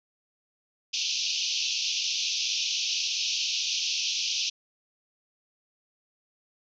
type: band-pass noise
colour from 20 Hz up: white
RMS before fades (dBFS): -29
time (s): 0.93-4.5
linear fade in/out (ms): 10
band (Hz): 2500 to 6200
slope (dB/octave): 96
effects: none